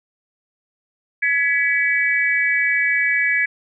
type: tone cluster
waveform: sine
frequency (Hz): 1683 / 1978 / 2281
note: G#6 / B6 / C#7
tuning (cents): +23 / +2 / +49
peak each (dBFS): -20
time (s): 1.22-3.46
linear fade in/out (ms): 10
effects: none